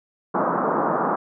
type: band-pass noise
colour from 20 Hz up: white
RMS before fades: -22 dBFS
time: 0.34-1.16 s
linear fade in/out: 10 ms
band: 160 to 1300 Hz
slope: 48 dB/octave
effects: none